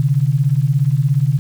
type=beating tone pair; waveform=sine; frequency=130 / 147 Hz; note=C3 / D3; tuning=-11 / +2 cents; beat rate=17 Hz; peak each=-15 dBFS; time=0-1.39 s; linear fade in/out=0 ms; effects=7-bit